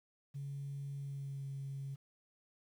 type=tone with pitch glide; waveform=sine; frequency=140 to 137.36 Hz; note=C#3 to C#3; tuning=+18 to -15 cents; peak=-39 dBFS; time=0.34-1.96 s; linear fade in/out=20 ms; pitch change=-33 cents; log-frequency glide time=0.96-1.48 s; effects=tanh soft clip ceiling -36 dBFS + 11-bit